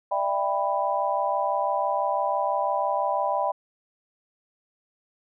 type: chord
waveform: sine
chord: E minor seventh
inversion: third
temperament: just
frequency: 593.3 / 659.3 / 791.1 / 988.9 Hz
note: D5 / E5 / G5 / B5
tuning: +18 / 0 / +16 / +2 cents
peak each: -28 / -30 / -27 / -27 dBFS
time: 0.11-3.52 s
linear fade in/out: 10 ms
effects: none